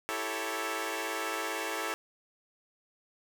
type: chord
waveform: 10% pulse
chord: A dominant seventh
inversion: second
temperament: equal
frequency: 329.6 / 392 / 440 / 554.4 Hz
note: E4 / G4 / A4 / C#5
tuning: 0 / 0 / 0 / 0 cents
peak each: -30 / -32 / -28 / -31 dBFS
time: 0.09-1.94 s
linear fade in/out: 0 ms
effects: none